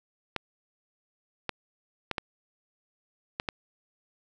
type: clicks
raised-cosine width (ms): 0.3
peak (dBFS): -13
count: 6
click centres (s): 0.363 / 1.493 / 2.113 / 2.182 / 3.399 / 3.488
effects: none